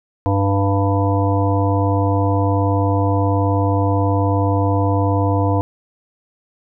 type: harmonic tone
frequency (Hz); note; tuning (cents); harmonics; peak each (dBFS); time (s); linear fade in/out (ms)
98.8; G2; +14; 1 / 3 / 5 / 7 / 9 / 10; -16 / -21 / -23 / -24 / -26 / -26; 0.26-5.61; 0
effects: none